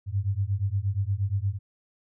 sine beating tone pair, 94.9 / 103.4 Hz, F#2 / G#2, +44 / -7 cents, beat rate 8.5 Hz, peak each -27 dBFS, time 0.06-1.59 s, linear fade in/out 50 ms, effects none

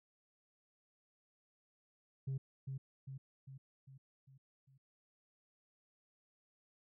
sine tone with echo, 134.4 Hz, C3, 47 cents sharp, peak -34 dBFS, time 2.27-2.38 s, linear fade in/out 10 ms, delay 400 ms, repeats 6, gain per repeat -5 dB, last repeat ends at 4.78 s, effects tanh soft clip ceiling -35 dBFS

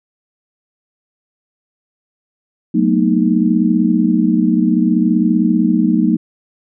sine chord, B dominant seventh, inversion second, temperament equal with one note detuned, 185 / 220 / 240.6 / 311.1 Hz, F#3 / A3 / B3 / D#4, 0 / 0 / -45 / 0 cents, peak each -16 dBFS, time 2.74-6.17 s, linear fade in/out 10 ms, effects none

